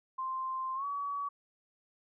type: tone with pitch glide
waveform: sine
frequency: 1046.5 to 1134.6 Hz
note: C6 to C#6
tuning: 0 to +40 cents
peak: -33 dBFS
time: 0.18-1.29 s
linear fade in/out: 10 ms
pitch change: +140 cents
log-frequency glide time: 0.75-0.85 s
effects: none